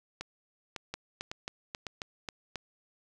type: two click trains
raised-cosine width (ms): 0.2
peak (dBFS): -19 / -20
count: 7 / 4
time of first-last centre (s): 0.94-2.557 / 0.21-1.867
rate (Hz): 3.71 / 1.81
effects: none